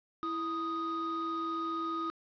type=tone pair together; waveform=triangle; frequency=329.6 / 1244.5 Hz; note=E4 / D#6; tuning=0 / 0 cents; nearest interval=octave + major seventh; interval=2300 cents; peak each=-35 / -32 dBFS; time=0.23-2.1 s; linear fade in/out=0 ms; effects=resampled to 11025 Hz + 9-bit